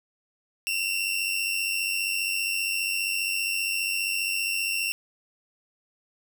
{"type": "tone pair together", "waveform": "sawtooth", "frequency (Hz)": [2672, 2767], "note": ["E7", "F7"], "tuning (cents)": [23, -17], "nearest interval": "minor second", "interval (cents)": 60, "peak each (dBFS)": -25, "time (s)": [0.67, 4.92], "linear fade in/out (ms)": 0, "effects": []}